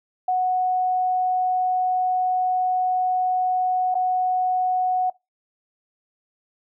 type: tone with dropouts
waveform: sine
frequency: 737 Hz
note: F#5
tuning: 7 cents flat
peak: -18 dBFS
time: 0.28-5.1 s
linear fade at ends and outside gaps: 5 ms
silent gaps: 3.944-3.951 s
effects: noise-tail reverb RT60 0.2 s tail -22 dB re dry